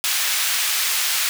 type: high-pass noise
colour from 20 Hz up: pink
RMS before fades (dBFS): -21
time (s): 0.04-1.29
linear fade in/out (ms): 0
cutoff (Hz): 2000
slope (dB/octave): 12
effects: none